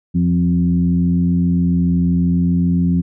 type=tone with frequency modulation; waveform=sine; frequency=174.61 Hz; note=F3; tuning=in tune; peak=-12 dBFS; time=0.14-3.02 s; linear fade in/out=20 ms; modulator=87.5 Hz; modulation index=0.79; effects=none